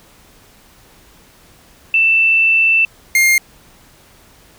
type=tone pair in turn; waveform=sine / 45% pulse; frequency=2663 / 2121 Hz; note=E7 / C7; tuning=+17 / +23 cents; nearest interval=major third; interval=394 cents; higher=first; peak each=-9 dBFS; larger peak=neither; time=1.94-2.85 / 3.15-3.38 s; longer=first; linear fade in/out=2 ms; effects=pink hiss -47 dBFS RMS until 4.58 s